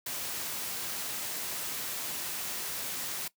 white noise, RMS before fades -36 dBFS, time 0.06-3.28 s, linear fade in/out 5 ms, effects noise-tail reverb RT60 0.1 s tail -19 dB re dry + high-pass 100 Hz 12 dB/octave

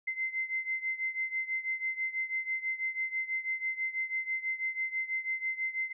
sine beating tone pair, 2069 / 2075.1 Hz, C7 / C7, -20 / -15 cents, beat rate 6.1 Hz, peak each -33 / -36 dBFS, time 0.07-5.93 s, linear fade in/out 10 ms, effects none

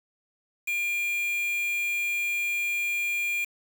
triangle tone with quantisation, 2400 Hz, D7, 37 cents sharp, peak -24 dBFS, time 0.67-3.45 s, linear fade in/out 10 ms, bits 6, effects none

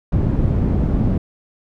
white low-pass noise, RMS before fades -17 dBFS, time 0.12-1.18 s, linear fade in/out 5 ms, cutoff 160 Hz, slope 12 dB/octave, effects none

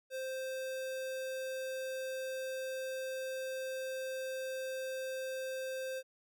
square tone, 523.3 Hz, C5, in tune, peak -38 dBFS, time 0.1-6.03 s, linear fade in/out 50 ms, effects none

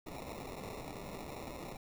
white noise with sample-and-hold, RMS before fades -45 dBFS, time 0.06-1.77 s, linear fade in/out 5 ms, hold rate 1575 Hz, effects none

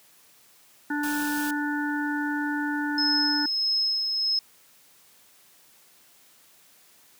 harmonic tone, 293.7 Hz, D4, in tune, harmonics 1 / 3 / 5 / 6, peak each -27 / -34 / -31 / -36 dBFS, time 0.9-3.46 s, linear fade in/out 5 ms
white band-stop noise, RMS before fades -36 dBFS, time 1.03-1.51 s, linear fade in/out 5 ms, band 1600 to 2300 Hz, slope 96 dB/octave
sine tone with tremolo, 5170 Hz, E8, 34 cents flat, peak -21 dBFS, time 2.98-4.39 s, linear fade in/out 2 ms, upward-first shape sine, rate 1.6 Hz, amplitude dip 35%
effects white hiss -57 dBFS RMS until 7.19 s + high-pass 100 Hz 12 dB/octave

